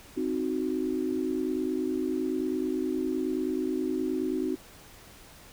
sine chord, C diminished, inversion none, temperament equal, 261.6 / 311.1 / 370 Hz, C4 / Eb4 / Gb4, 0 / 0 / 0 cents, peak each -31 dBFS, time 0.16-4.56 s, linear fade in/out 20 ms, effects pink hiss -51 dBFS RMS until 5.52 s

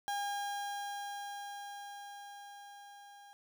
35% pulse tone with level ramp, 810 Hz, G#5, 43 cents flat, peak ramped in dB -32 to -52 dBFS, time 0.08-3.33 s, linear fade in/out 0 ms, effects none

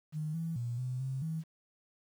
sine tone with pitch steps, 153.8 / 164.6 / 119.5 / 126.9 / 132.6 / 160.3 Hz, D#3 / E3 / A#2 / B2 / C3 / E3, -20 / -2 / +43 / +47 / +23 / -48 cents, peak -33 dBFS, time 0.12-1.44 s, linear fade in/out 50 ms, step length 220 ms, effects 10-bit

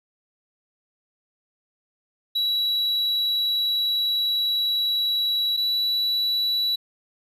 triangle tone pair in turn, 3910 / 3935 Hz, B7 / B7, -18 / -7 cents, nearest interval unison, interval 11 cents, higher second, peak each -19 dBFS, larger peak neither, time 2.35-5.57 / 5.57-6.76 s, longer first, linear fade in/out 10 ms, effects resampled to 32000 Hz + 10-bit

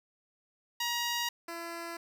10% pulse tone pair in turn, 950 / 337.6 Hz, A#5 / E4, +33 / +41 cents, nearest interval octave + tritone, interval 1792 cents, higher first, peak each -22 / -30 dBFS, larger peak first, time 0.8-1.29 / 1.48-1.97 s, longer neither, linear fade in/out 5 ms, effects none

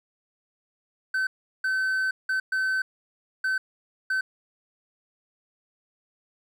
triangle tone bursts at uneven times, 1530 Hz, G6, 42 cents flat, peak -21 dBFS, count 6, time 1.14-1.27 / 1.64-2.11 / 2.29-2.4 / 2.52-2.82 / 3.44-3.58 / 4.1-4.21 s, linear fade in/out 5 ms, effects none

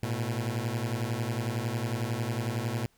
sawtooth beating tone pair, 110 / 121 Hz, A2 / B2, 0 / -35 cents, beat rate 11 Hz, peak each -28 dBFS, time 0.03-2.86 s, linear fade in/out 0 ms, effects pink hiss -67 dBFS RMS until 2.97 s

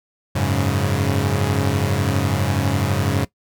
sawtooth chord, F# suspended second, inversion none, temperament equal with one note detuned, 91.75 / 103.83 / 138.59 Hz, F#2 / G#2 / C#3, -14 / 0 / 0 cents, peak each -18 dBFS, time 0.35-3.25 s, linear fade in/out 10 ms, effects noise-tail reverb RT60 0.1 s tail -18 dB re dry

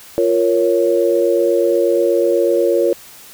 sine chord, Bb minor, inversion second, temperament equal, 349.2 / 466.2 / 554.4 Hz, F4 / Bb4 / Db5, 0 / 0 / 0 cents, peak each -16 dBFS, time 0.18-2.93 s, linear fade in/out 0 ms, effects white hiss -40 dBFS RMS until 3.33 s

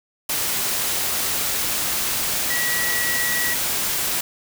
sine tone in noise, 1932 Hz, B6, 39 cents flat, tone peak -23 dBFS, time 2.5-3.54 s, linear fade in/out 5 ms, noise white, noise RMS -23 dBFS, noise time 0.29-4.21 s, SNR -3 dB, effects none

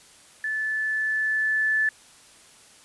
sine tone with level ramp, 1743 Hz, A6, 17 cents flat, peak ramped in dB -25 to -19 dBFS, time 0.44-1.89 s, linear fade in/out 2 ms, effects white hiss -52 dBFS RMS until 2.84 s + resampled to 24000 Hz

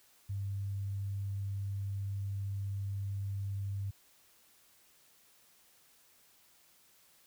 sine tone, 99 Hz, G2, 18 cents sharp, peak -34 dBFS, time 0.29-3.91 s, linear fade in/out 10 ms, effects white hiss -65 dBFS RMS until 7.26 s

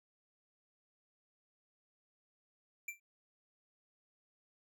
square tone with exponential decay, 2352 Hz, D7, 2 cents sharp, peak -37 dBFS, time 2.88-3 s, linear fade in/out 5 ms, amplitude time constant 25 ms, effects none

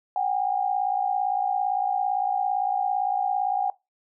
sine tone pair together, 746.3 / 804 Hz, F#5 / G5, +15 / +44 cents, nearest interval minor second, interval 129 cents, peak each -25 dBFS, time 0.16-3.7 s, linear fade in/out 2 ms, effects noise-tail reverb RT60 0.2 s tail -20 dB re dry

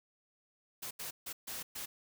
white noise bursts at uneven times, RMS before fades -42 dBFS, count 5, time 0.82-0.91 / 0.99-1.11 / 1.26-1.33 / 1.47-1.63 / 1.75-1.86 s, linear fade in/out 10 ms, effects none

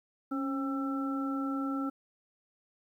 harmonic tone with a mistuned harmonic, 267 Hz, C4, 35 cents sharp, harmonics 1 / 2 / 3 / 5, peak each -31 / -44 / -46 / -38 dBFS, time 0.31-1.9 s, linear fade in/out 10 ms, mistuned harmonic 1, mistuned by +48 cents, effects 11-bit

